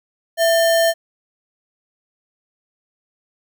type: tone with sample-and-hold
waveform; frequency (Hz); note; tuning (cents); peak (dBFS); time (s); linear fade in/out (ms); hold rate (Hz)
sine; 664; E5; +12; -12; 0.37-0.94; 50; 2450
effects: none